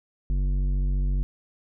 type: tone with tanh clipping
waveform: triangle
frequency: 47.29 Hz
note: F#1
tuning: 39 cents sharp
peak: -23 dBFS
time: 0.3-1.23 s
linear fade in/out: 0 ms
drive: 15 dB
effects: none